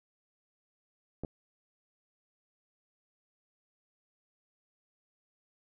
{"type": "clicks", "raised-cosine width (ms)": 2, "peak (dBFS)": -25, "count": 2, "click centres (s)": [1.236, 1.248], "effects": []}